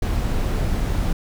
brown noise, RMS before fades -21 dBFS, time 0.02-1.13 s, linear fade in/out 5 ms, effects none

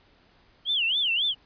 sine tone with vibrato, 3083 Hz, G7, 29 cents flat, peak -22 dBFS, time 0.65-1.35 s, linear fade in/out 50 ms, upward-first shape sine, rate 3.7 Hz, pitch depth 250 cents each way, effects pink hiss -60 dBFS RMS until 1.45 s + resampled to 11025 Hz

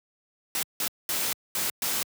white noise bursts at uneven times, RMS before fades -28 dBFS, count 5, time 0.55-0.63 / 0.8-0.88 / 1.09-1.33 / 1.55-1.7 / 1.82-2.03 s, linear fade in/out 2 ms, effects high-pass 100 Hz 12 dB/octave

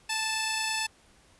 10% pulse tone pair together, 880 / 2611 Hz, A5 / E7, 0 / -17 cents, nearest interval octave + perfect fifth, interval 1883 cents, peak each -21 / -23 dBFS, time 0.09-0.87 s, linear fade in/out 10 ms, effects pink hiss -60 dBFS RMS until 1.39 s + resampled to 24000 Hz

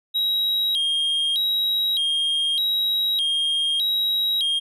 triangle tone with vibrato, 3520 Hz, A7, in tune, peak -18 dBFS, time 0.14-4.6 s, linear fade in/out 20 ms, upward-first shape square, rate 0.82 Hz, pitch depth 150 cents each way, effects none

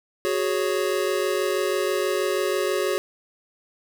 square chord, F# suspended second, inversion none, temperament just, 370 / 416.2 / 555 Hz, F#4 / G#4 / C#5, 0 / +4 / +2 cents, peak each -26 / -27 / -28 dBFS, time 0.25-2.98 s, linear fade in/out 0 ms, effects none

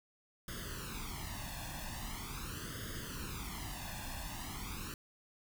pink noise with flanger, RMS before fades -43 dBFS, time 0.48-4.94 s, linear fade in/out 2 ms, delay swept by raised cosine 0.6 to 1.16 ms, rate 0.42 Hz, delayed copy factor +0.85, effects none

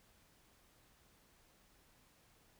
silence, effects pink hiss -69 dBFS RMS until 2.59 s

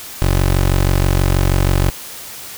20% pulse tone, 46.25 Hz, F#1, in tune, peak -7 dBFS, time 0.22-1.9 s, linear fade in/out 0 ms, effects white hiss -32 dBFS RMS until 2.57 s

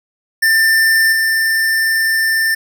square tone with level steps, 1789 Hz, A6, 28 cents sharp, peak -10 / -13 dBFS, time 0.42-2.55 s, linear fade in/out 10 ms, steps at 1.12 s, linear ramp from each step 10 ms, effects none

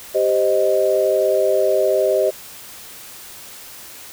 sine chord, C minor, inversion second, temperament equal, 392 / 523.3 / 622.3 Hz, G4 / C5 / Eb5, 0 / 0 / 0 cents, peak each -19 / -19 / -17 dBFS, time 0.14-2.31 s, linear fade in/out 20 ms, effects white hiss -38 dBFS RMS until 4.12 s

